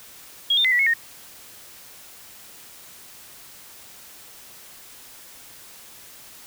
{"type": "tone with pitch steps", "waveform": "sine", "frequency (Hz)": [3288, 3609, 2043, 1951, 2182, 1852], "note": ["G#7", "A7", "C7", "B6", "C#7", "A#6"], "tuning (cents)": [-18, 43, -42, -22, -28, -12], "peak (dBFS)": -16, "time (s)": [0.5, 0.938], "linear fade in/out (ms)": 5, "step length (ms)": 73, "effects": ["white hiss -45 dBFS RMS until 6.46 s"]}